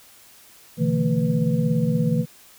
sine tone cluster, 125.2 / 149.6 / 166.5 / 224.7 / 493.5 Hz, B2 / D3 / E3 / A3 / B4, +24 / +32 / +18 / +37 / -1 cents, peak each -27 / -24 / -22 / -24 / -29 dBFS, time 0.77-2.26 s, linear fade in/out 50 ms, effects white hiss -50 dBFS RMS until 2.58 s

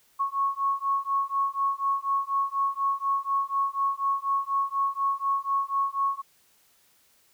sine beating tone pair, 1100 / 1104.1 Hz, C#6 / C#6, -14 / -7 cents, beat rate 4.1 Hz, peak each -27 dBFS, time 0.19-6.22 s, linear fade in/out 20 ms, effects white hiss -63 dBFS RMS until 7.33 s

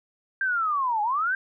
sine linear two-way sweep, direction down then up, 1599 to 815 to 1599 Hz, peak -22 dBFS, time 0.41-1.35 s, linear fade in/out 2 ms, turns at 1.02 s, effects none

